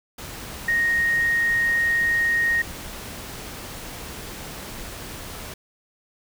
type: tone in noise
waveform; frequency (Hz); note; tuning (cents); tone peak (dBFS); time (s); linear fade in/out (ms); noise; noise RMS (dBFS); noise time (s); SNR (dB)
sine; 1864.7; A#6; 0; -18; 0.68-2.62; 5; pink; -36; 0.18-5.54; +15
effects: none